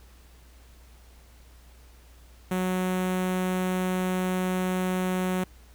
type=tone with notch filter; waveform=sawtooth; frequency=184.2 Hz; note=F#3; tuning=7 cents flat; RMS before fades=-27 dBFS; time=2.51-5.44 s; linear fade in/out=5 ms; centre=4800 Hz; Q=1.4; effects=added 60 Hz sine -50 dBFS peak until 5.74 s + pink hiss -58 dBFS RMS until 5.74 s